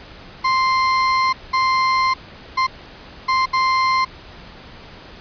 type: tone bursts at uneven times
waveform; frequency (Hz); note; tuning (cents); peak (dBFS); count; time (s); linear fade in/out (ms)
35% pulse; 1046.5; C6; 0; -13; 5; 0.44-1.33 / 1.53-2.14 / 2.57-2.67 / 3.28-3.46 / 3.53-4.05; 10
effects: pink hiss -40 dBFS RMS until 5.2 s + resampled to 11025 Hz